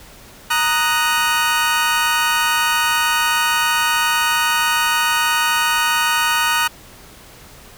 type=chord; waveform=25% pulse; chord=D# minor; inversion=second; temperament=equal; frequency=932.3 / 1244.5 / 1480 Hz; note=A#5 / D#6 / F#6; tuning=0 / 0 / 0 cents; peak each=-16 dBFS; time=0.5-6.68 s; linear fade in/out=10 ms; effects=pink hiss -42 dBFS RMS until 7.77 s